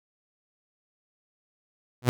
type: tone with exponential growth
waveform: sawtooth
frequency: 123.47 Hz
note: B2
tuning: in tune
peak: -10 dBFS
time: 2.02-2.09 s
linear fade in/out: 0 ms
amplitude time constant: 15 ms
effects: none